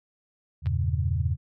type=chord; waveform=sine; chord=E diminished seventh; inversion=none; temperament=equal; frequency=82.41 / 98 / 116.54 / 138.59 Hz; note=E2 / G2 / Bb2 / Db3; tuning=0 / 0 / 0 / 0 cents; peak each=-26 / -29 / -30 / -30 dBFS; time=0.62-1.37 s; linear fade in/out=50 ms
type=clicks; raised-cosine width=0.3 ms; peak=-28 dBFS; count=2; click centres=0.659 / 0.669 s
effects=none